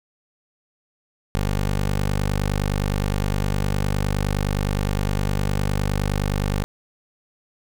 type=tone; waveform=15% pulse; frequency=49.72 Hz; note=G1; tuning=25 cents sharp; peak=-14 dBFS; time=1.35-6.64 s; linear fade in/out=0 ms; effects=none